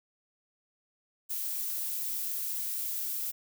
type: noise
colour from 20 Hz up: violet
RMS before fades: -34 dBFS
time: 1.29-3.32 s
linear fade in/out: 20 ms
effects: none